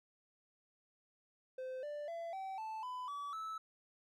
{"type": "tone with pitch steps", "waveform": "triangle", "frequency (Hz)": [516, 589.3, 673, 768.7, 877.9, 1002.6, 1145.1, 1307.8], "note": ["C5", "D5", "E5", "G5", "A5", "B5", "D6", "E6"], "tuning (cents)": [-24, 6, 36, -34, -4, 26, -44, -14], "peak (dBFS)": -39, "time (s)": [1.58, 3.58], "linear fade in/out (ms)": 5, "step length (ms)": 250, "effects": []}